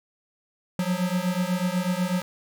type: beating tone pair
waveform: square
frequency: 177.2 / 185.3 Hz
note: F3 / F#3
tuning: +25 / +3 cents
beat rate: 8.1 Hz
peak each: -27 dBFS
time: 0.79-2.22 s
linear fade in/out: 2 ms
effects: none